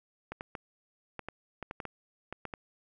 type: clicks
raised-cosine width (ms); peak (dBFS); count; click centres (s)
0.5; -23; 12; 0.32 / 0.409 / 0.552 / 1.193 / 1.286 / 1.627 / 1.711 / 1.802 / 1.853 / 2.326 / 2.453 / 2.538
effects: none